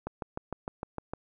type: click train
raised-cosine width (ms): 1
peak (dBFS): -20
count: 8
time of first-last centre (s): 0.07-1.135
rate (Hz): 6.57
effects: none